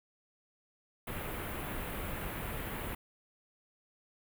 pink band-stop noise, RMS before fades -39 dBFS, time 1.07-2.95 s, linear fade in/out 5 ms, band 2900 to 11000 Hz, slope 24 dB/octave, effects none

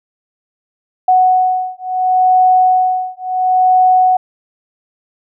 sine beating tone pair, 740 / 740.72 Hz, F#5 / F#5, 0 / +2 cents, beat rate 0.72 Hz, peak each -12 dBFS, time 1.08-4.17 s, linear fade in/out 5 ms, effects none

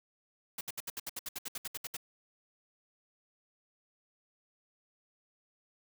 white noise bursts, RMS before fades -39 dBFS, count 15, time 0.58-1.968 s, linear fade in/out 5 ms, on 30 ms, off 67 ms, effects none

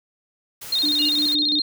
white noise, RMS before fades -36 dBFS, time 0.61-1.35 s, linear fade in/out 10 ms
sine tone with vibrato, 3934 Hz, B7, 7 cents flat, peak -18 dBFS, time 0.72-1.62 s, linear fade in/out 5 ms, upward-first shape square, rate 15 Hz, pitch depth 110 cents each way
sine tone with tremolo, 296.9 Hz, D4, 19 cents sharp, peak -24 dBFS, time 0.83-1.6 s, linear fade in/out 10 ms, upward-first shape square, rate 5.8 Hz, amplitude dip 45%
sine tone, 2839 Hz, F7, 28 cents sharp, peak -24 dBFS, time 0.99-1.1 s, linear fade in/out 5 ms
effects none

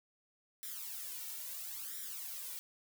blue noise with flanger, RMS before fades -44 dBFS, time 0.63-2.59 s, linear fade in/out 0 ms, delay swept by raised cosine 0.54 to 2.24 ms, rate 0.74 Hz, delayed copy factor +0.9, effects none

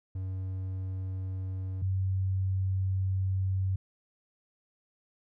triangle / sine tone pair in turn, 94.1 / 95.03 Hz, F#2 / F#2, +30 / +47 cents, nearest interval unison, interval 17 cents, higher second, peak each -30 / -26 dBFS, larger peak second, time 0.15-1.82 / 1.82-3.76 s, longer second, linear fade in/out 5 ms, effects none

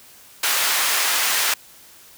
pink high-pass noise, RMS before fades -20 dBFS, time 0.43-1.54 s, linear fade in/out 5 ms, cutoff 1200 Hz, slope 12 dB/octave, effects white hiss -47 dBFS RMS until 2.17 s

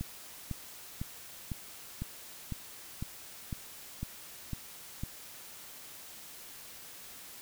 click train, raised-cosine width 5 ms, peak -23 dBFS, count 11, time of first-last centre 0.01-5.035 s, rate 1.99 Hz, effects white hiss -49 dBFS RMS until 7.41 s

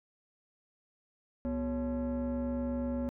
sine tone with frequency modulation, 245.3 Hz, B3, 12 cents flat, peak -28 dBFS, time 1.45-3.09 s, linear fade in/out 0 ms, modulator 311 Hz, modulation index 0.87, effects tanh soft clip ceiling -30 dBFS

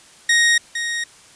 sawtooth tone with echo, 1871 Hz, A#6, 6 cents sharp, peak -9 dBFS, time 0.29-0.58 s, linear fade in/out 5 ms, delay 460 ms, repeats 1, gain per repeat -9 dB, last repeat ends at 1.04 s, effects white hiss -47 dBFS RMS until 1.35 s + resampled to 22050 Hz

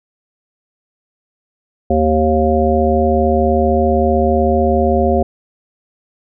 harmonic tone with a mistuned harmonic, 77.78 Hz, D#2, in tune, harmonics 1 / 3 / 5 / 7 / 9, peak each -17 / -17 / -17 / -17 / -17 dBFS, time 1.9-5.23 s, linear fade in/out 5 ms, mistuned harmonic 1, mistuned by -29 cents, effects none

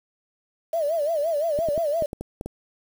sine tone with vibrato, 622.3 Hz, D#5, in tune, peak -21 dBFS, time 0.73-2.06 s, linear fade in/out 5 ms, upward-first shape sine, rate 5.8 Hz, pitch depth 150 cents each way
clicks, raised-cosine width 2 ms, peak -18 dBFS, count 8, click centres 1.589 / 1.687 / 1.778 / 2.023 / 2.131 / 2.21 / 2.411 / 2.46 s
effects 7-bit

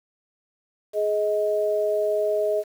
sine tone pair together, 419.3 / 629.4 Hz, G#4 / D#5, +17 / +20 cents, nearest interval perfect fifth, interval 703 cents, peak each -24 / -22 dBFS, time 0.93-2.64 s, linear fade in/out 50 ms, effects 8-bit

